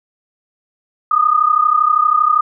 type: tone pair together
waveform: sine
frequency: 1211.9 / 1244.5 Hz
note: D#6 / D#6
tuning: -46 / 0 cents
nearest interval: unison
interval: 46 cents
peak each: -13 dBFS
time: 1.11-2.41 s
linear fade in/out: 5 ms
effects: none